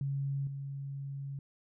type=tone with level steps; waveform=sine; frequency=138.59 Hz; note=C#3; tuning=in tune; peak=-31 / -37 dBFS; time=0.01-1.39 s; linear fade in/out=2 ms; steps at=0.47 s; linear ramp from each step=2 ms; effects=none